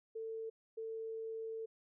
sine tone bursts at uneven times, 447.1 Hz, A4, 28 cents sharp, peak -40 dBFS, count 2, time 0.15-0.5 / 0.77-1.66 s, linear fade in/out 10 ms, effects none

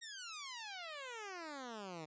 10% pulse exponential sweep, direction down, 1900 to 150.7 Hz, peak -37 dBFS, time 0.01-2.06 s, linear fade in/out 20 ms, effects resampled to 16000 Hz

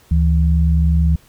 sine tone pair together, 73.42 / 164.82 Hz, D2 / E3, 0 / 0 cents, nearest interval octave + major second, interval 1400 cents, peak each -12 / -17 dBFS, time 0.11-1.16 s, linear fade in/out 5 ms, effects pink hiss -51 dBFS RMS until 1.28 s

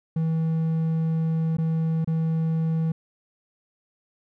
triangle tone with dropouts, 161.6 Hz, E3, 34 cents flat, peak -19 dBFS, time 0.16-2.92 s, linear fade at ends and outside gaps 5 ms, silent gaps 1.57-1.583 / 2.046-2.074 s, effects none

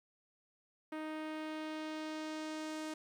sawtooth tone with low-pass filter sweep, 311.1 Hz, D#4, in tune, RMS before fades -42 dBFS, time 0.92-2.94 s, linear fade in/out 5 ms, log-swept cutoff 2200 to 8900 Hz, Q 0.99, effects 11-bit

